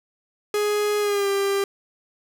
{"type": "tone with pitch glide", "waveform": "45% pulse", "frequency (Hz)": [416.7, 396.3], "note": ["G#4", "G4"], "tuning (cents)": [6, 19], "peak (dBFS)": -20, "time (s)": [0.54, 1.64], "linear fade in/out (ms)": 2, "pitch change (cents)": -87, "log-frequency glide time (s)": [1, 1.28], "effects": []}